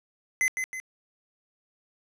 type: tone with echo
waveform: square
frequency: 2045 Hz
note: C7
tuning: 40 cents flat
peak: -22 dBFS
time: 0.41-0.48 s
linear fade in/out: 0 ms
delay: 160 ms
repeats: 2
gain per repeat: -6 dB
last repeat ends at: 0.8 s
effects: low-pass 12000 Hz 12 dB/octave